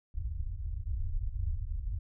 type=low-pass noise; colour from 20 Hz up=pink; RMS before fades=-34 dBFS; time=0.14-1.99 s; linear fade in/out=5 ms; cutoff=100 Hz; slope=48 dB/octave; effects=none